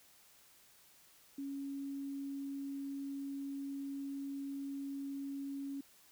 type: tone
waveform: sine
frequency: 277.2 Hz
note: C#4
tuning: in tune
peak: -39 dBFS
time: 1.38-5.81 s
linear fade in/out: 5 ms
effects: white hiss -64 dBFS RMS until 6.11 s